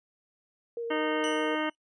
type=tone with vibrato; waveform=sine; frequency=466.2 Hz; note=A#4; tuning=in tune; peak=-31 dBFS; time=0.77-1.55 s; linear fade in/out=2 ms; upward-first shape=sine; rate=8.2 Hz; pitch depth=14 cents each way
type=harmonic tone; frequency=308.4 Hz; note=D#4; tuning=15 cents flat; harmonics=1 / 2 / 3 / 4 / 5 / 6 / 7 / 9 / 10; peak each=-31 / -34 / -36 / -37 / -38 / -39 / -39 / -41 / -41 dBFS; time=0.9-1.7 s; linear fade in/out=10 ms
type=tone with exponential decay; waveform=sawtooth; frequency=2960 Hz; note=F#7; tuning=in tune; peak=-30 dBFS; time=1.24-1.75 s; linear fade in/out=0 ms; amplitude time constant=110 ms
effects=noise-tail reverb RT60 0.1 s tail -26 dB re dry + resampled to 22050 Hz